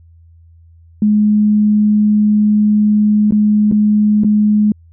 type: tone with dropouts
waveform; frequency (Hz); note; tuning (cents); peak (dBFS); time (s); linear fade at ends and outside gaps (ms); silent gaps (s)
sine; 210.4; G#3; +23; -8; 1.02-4.72; 2; 3.309-3.322 / 3.714-3.722 / 4.236-4.245
effects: added 83 Hz sine -41 dBFS peak until 4.92 s